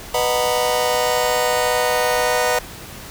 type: chord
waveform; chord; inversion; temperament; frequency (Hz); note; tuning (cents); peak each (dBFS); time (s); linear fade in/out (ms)
sawtooth; B major seventh; none; just; 493.9 / 617.4 / 740.8 / 926; B4 / D#5 / F#5 / A#5; 0 / -14 / +2 / -12; -16 / -18 / -19 / -21; 0.14-2.59; 5
effects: pink hiss -36 dBFS RMS until 3.1 s